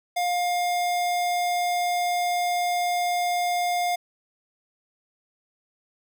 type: tone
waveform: square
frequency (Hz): 708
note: F5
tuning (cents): +23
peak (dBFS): -23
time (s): 0.16-3.96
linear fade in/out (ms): 10
effects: none